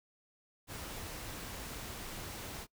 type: noise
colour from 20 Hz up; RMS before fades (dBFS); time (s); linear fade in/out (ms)
pink; -44; 0.67-2.67; 50
effects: noise-tail reverb RT60 0.1 s tail -22 dB re dry